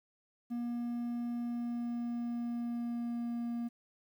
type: tone with pitch glide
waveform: triangle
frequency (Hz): 238.6 to 236.1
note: A#3 to A#3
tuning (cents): +41 to +22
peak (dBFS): -32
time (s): 0.5-3.69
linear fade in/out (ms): 20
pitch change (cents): -19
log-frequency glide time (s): 1.34-3.57
effects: 11-bit